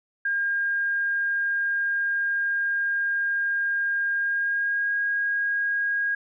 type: tone with pitch glide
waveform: sine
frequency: 1613 to 1634.6 Hz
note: G6 to G#6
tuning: +49 to -28 cents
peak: -22 dBFS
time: 0.25-6.15 s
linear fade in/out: 5 ms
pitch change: +23 cents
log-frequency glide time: 4.16-4.94 s
effects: none